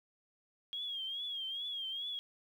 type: tone with vibrato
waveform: sine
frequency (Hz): 3267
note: G#7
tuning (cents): -29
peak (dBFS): -37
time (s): 0.73-2.19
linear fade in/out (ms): 0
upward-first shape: triangle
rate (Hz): 2.4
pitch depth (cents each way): 100
effects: 11-bit